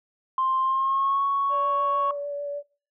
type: tone with pitch glide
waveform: sine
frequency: 1051 to 1110.3 Hz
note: C6 to C#6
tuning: +7 to +2 cents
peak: -20 dBFS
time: 0.38-2.11 s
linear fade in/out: 2 ms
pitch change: +95 cents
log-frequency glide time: 0.62-1.24 s
type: tone with vibrato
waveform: sine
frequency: 575 Hz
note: D5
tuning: 37 cents flat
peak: -28 dBFS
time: 1.49-2.63 s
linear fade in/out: 50 ms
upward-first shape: sine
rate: 6.7 Hz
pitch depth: 12 cents each way
effects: noise-tail reverb RT60 0.4 s tail -21 dB re dry + tanh soft clip ceiling -15 dBFS